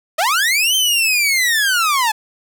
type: linear two-way sweep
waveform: sawtooth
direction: up then down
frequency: 588 to 3136 to 839 Hz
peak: -10 dBFS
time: 0.18-2.12 s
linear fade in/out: 10 ms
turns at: 0.75 s
effects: none